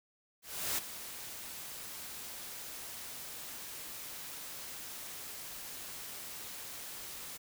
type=noise with ADSR envelope; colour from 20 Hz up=white; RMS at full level=-33 dBFS; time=0.42-7.38 s; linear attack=360 ms; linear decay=15 ms; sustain=-12 dB; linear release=20 ms; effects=none